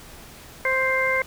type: harmonic tone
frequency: 524 Hz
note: C5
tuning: 2 cents sharp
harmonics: 1 / 2 / 3 / 4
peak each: -25 / -28 / -27 / -22 dBFS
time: 0.65-1.22 s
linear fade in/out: 2 ms
effects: pink hiss -44 dBFS RMS until 1.26 s